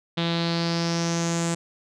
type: tone with low-pass filter sweep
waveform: sawtooth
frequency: 168.4 Hz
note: E3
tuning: 37 cents sharp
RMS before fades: -25 dBFS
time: 0.17-1.55 s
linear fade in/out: 10 ms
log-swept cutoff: 3600 to 7700 Hz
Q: 5
effects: none